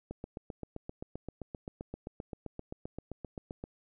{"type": "click train", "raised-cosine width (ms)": 2, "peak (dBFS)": -26, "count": 28, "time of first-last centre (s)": [0.11, 3.639], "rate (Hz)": 7.65, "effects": []}